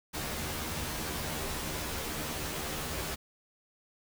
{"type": "noise with comb filter", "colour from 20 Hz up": "pink", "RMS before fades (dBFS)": -36, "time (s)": [0.13, 3.16], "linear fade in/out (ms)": 20, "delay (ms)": 13, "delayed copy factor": 0.95, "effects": []}